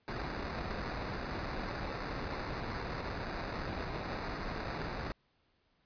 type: noise with sample-and-hold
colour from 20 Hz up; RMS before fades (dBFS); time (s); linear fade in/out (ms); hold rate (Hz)
pink; -39; 0.08-5.12; 0; 3150
effects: pink hiss -74 dBFS RMS until 5.85 s + resampled to 11025 Hz